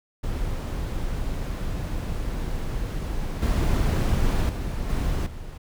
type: noise with level steps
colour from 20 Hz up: brown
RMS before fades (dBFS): -28 / -21 / -28 / -24 / -36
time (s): 0.23-5.58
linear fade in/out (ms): 10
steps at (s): 3.42 / 4.49 / 4.89 / 5.26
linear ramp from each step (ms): 5
effects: none